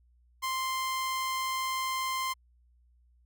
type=tone; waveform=sawtooth; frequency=1046.5 Hz; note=C6; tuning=in tune; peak=-26 dBFS; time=0.42-2.34 s; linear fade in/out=20 ms; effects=added 60 Hz sine -61 dBFS peak until 3.25 s